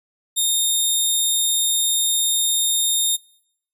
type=tone; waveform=10% pulse; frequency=3677 Hz; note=A#7; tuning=24 cents flat; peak=-9 dBFS; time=0.36-3.17 s; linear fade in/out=20 ms; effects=noise-tail reverb RT60 0.7 s tail -24 dB re dry + resampled to 32000 Hz